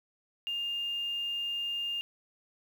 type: tone with quantisation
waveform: sine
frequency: 2810 Hz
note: F7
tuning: 10 cents sharp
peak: -31 dBFS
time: 0.47-2.01 s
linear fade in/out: 0 ms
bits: 9
effects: none